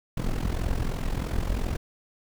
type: noise with amplitude modulation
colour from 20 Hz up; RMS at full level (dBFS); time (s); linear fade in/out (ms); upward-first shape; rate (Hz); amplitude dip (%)
brown; -24; 0.17-1.77; 5; sine; 43; 75
effects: none